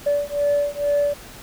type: beating tone pair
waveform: sine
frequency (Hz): 577 / 579.2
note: D5 / D5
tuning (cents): -31 / -24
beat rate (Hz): 2.2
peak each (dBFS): -20 / -20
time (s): 0.06-1.14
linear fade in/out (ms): 10
effects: tanh soft clip ceiling -13 dBFS + pink hiss -41 dBFS RMS until 1.42 s